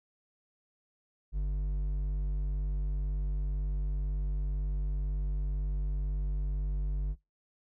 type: tone with hard clipping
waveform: triangle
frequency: 49 Hz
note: G1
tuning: in tune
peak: -30 dBFS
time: 1.32-7.16 s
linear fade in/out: 50 ms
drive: 9 dB
effects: noise-tail reverb RT60 0.2 s tail -23 dB re dry